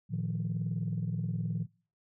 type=chord; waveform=sine; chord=Bb suspended fourth; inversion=none; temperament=equal with one note detuned; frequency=113.88 / 155.56 / 174.61 Hz; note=Bb2 / Eb3 / F3; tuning=-40 / 0 / 0 cents; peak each=-34 dBFS; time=0.09-1.67 s; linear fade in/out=50 ms; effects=noise-tail reverb RT60 0.4 s tail -24 dB re dry + tanh soft clip ceiling -24 dBFS